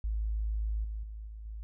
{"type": "tone with level steps", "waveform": "sine", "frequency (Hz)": 53.6, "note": "A1", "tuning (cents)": -45, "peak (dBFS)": [-29, -34, -39, -41, -38], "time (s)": [0.04, 1.63], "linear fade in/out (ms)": 0, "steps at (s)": [0.84, 1.03, 1.27, 1.45], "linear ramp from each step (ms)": 5, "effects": []}